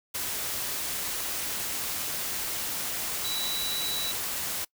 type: tone in noise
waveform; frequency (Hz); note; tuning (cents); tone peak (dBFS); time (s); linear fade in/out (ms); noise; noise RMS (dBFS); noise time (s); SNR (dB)
sine; 3928; B7; -10; -31; 3.24-4.12; 10; white; -32; 0.14-4.65; -2
effects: noise-tail reverb RT60 0.1 s tail -24 dB re dry